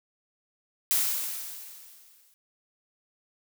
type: noise with exponential decay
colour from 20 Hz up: blue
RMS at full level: -23 dBFS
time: 0.91-2.34 s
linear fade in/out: 0 ms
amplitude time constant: 310 ms
effects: none